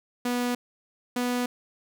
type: tone pair in turn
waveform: sawtooth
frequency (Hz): 244.7 / 246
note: B3 / B3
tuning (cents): -16 / -7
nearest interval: unison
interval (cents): 9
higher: second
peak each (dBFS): -21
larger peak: neither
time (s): 0.25-0.55 / 1.16-1.46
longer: neither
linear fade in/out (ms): 5
effects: none